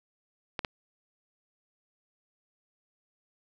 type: clicks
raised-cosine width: 0.3 ms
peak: -15 dBFS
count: 2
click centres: 0.592 / 0.648 s
effects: none